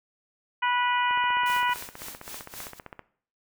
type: harmonic tone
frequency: 490.3 Hz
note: B4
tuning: 13 cents flat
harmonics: 2 / 3 / 4 / 5 / 6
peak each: -25 / -29 / -31 / -33 / -35 dBFS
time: 0.62-1.74 s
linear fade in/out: 10 ms
type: click train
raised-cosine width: 0.5 ms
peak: -24 dBFS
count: 30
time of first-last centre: 1.11-2.993 s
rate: 15.4 Hz
type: noise with tremolo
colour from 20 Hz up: white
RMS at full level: -39 dBFS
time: 1.46-2.79 s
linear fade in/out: 0 ms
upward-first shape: sine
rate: 3.7 Hz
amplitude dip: 85%
effects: noise-tail reverb RT60 0.5 s tail -17 dB re dry